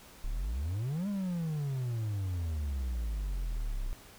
triangle exponential two-way sweep, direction up then down, 30.89 to 207.7 to 30.89 Hz, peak -29 dBFS, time 0.24-3.93 s, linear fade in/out 0 ms, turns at 1.08 s, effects pink hiss -54 dBFS RMS until 4.18 s

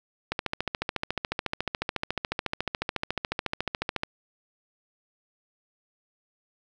click train, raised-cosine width 0.3 ms, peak -11 dBFS, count 53, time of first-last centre 0.32-4.034 s, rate 14 Hz, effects none

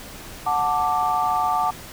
sine chord, D major, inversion first, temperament just, 734.2 / 881 / 1174.7 Hz, F#5 / A5 / D6, -14 / +2 / 0 cents, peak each -23 dBFS, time 0.46-1.71 s, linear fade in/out 10 ms, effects pink hiss -39 dBFS RMS until 1.92 s

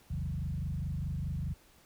sine tone with frequency modulation, 110 Hz, A2, in tune, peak -32 dBFS, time 0.1-1.54 s, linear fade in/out 10 ms, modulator 24.8 Hz, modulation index 2.4, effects pink hiss -62 dBFS RMS until 1.85 s

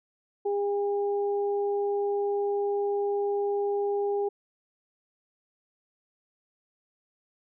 sine tone pair together, 405.5 / 808 Hz, G#4 / G#5, -41 / -48 cents, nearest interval octave, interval 1193 cents, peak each -25 / -34 dBFS, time 0.45-4.29 s, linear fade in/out 10 ms, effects none

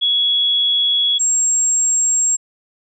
sine tone pair in turn, 3358 / 7538 Hz, G#7 / A#8, +18 / +18 cents, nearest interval octave + major second, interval 1400 cents, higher second, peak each -13 dBFS, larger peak neither, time 0.01-1.19 / 1.19-2.37 s, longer neither, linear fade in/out 20 ms, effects none

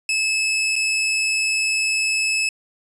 sawtooth tone with dropouts, 2600 Hz, E7, 24 cents flat, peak -15 dBFS, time 0.09-2.49 s, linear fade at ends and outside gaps 2 ms, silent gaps 0.757-0.762 s, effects resampled to 24000 Hz

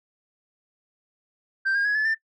sine tone with pitch steps, 1568 / 1619.5 / 1672.8 / 1727.8 / 1784.6 Hz, G6 / G#6 / G#6 / A6 / A6, 0 / -44 / +12 / -32 / +24 cents, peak -18 dBFS, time 1.65-2.15 s, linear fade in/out 20 ms, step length 100 ms, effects noise-tail reverb RT60 0.1 s tail -21 dB re dry + tanh soft clip ceiling -19 dBFS

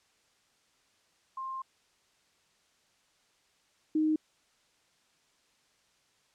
sine tone pair in turn, 1057 / 310.8 Hz, C6 / D#4, +17 / -2 cents, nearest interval octave + major sixth, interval 2119 cents, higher first, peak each -35 / -24 dBFS, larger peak second, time 1.37-1.62 / 3.95-4.16 s, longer first, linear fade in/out 5 ms, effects white hiss -69 dBFS RMS until 6.34 s + low-pass 7000 Hz 12 dB/octave

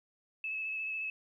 sine tone with vibrato, 2600 Hz, E7, 24 cents flat, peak -34 dBFS, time 0.44-1.1 s, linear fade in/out 2 ms, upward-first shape square, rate 14 Hz, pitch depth 17 cents each way, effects 12-bit

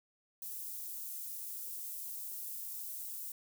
white high-pass noise, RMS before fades -43 dBFS, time 0.42-3.32 s, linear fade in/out 2 ms, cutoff 11000 Hz, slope 12 dB/octave, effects none

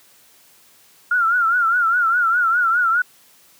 sine tone with vibrato, 1396.9 Hz, F6, in tune, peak -14 dBFS, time 1.11-3.02 s, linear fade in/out 5 ms, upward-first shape triangle, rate 4.9 Hz, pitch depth 120 cents each way, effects white hiss -52 dBFS RMS until 3.59 s + high-pass 80 Hz 12 dB/octave

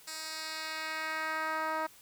10% pulse tone with band-pass filter sweep, 315.5 Hz, D#4, 24 cents sharp, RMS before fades -36 dBFS, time 0.07-1.87 s, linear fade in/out 10 ms, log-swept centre 6900 to 900 Hz, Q 1.1, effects white hiss -57 dBFS RMS until 2.01 s

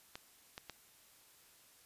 clicks, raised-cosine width 0.2 ms, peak -27 dBFS, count 3, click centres 0.155 / 0.579 / 0.697 s, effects white hiss -64 dBFS RMS until 1.85 s + resampled to 32000 Hz

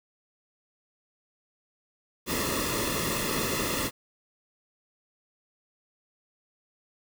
pink noise with comb filter, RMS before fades -29 dBFS, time 2.26-3.91 s, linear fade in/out 50 ms, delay 1.3 ms, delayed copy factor -0.75, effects none

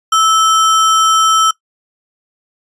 sine tone with sample-and-hold, 1311 Hz, E6, 10 cents flat, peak -7 dBFS, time 0.12-1.51 s, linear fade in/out 5 ms, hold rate 4410 Hz, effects noise-tail reverb RT60 0.1 s tail -20 dB re dry + resampled to 22050 Hz

